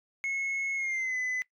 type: tone with pitch glide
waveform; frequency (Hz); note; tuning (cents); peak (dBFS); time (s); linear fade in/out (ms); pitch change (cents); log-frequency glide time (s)
sine; 2181 to 2012; C#7 to B6; -29 to +32; -26; 0.24-1.42; 0; -139; 0.75-1.17
effects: noise-tail reverb RT60 0.1 s tail -22 dB re dry + tanh soft clip ceiling -28 dBFS